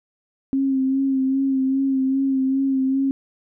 sine tone with vibrato, 267.6 Hz, C4, 39 cents sharp, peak -17 dBFS, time 0.53-3.11 s, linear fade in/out 0 ms, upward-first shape sine, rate 2.5 Hz, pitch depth 29 cents each way, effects none

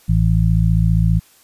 harmonic tone, 55 Hz, A1, in tune, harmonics 1 / 2 / 3, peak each -16 / -16 / -16 dBFS, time 0.08-1.2 s, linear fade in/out 20 ms, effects white hiss -51 dBFS RMS until 1.43 s + resampled to 32000 Hz

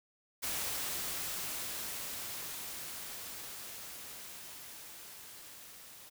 white noise with level ramp, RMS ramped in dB -36 to -53 dBFS, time 0.42-6.1 s, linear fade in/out 20 ms, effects none

